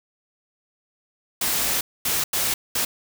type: noise bursts at uneven times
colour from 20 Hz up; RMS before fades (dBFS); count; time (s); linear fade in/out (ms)
white; -23; 4; 1.41-1.81 / 2.05-2.24 / 2.33-2.54 / 2.75-2.85; 5
effects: none